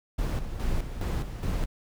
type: noise with tremolo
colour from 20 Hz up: brown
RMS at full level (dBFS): -27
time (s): 0.18-1.66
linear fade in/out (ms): 10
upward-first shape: square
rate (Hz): 2.4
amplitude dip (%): 60
effects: none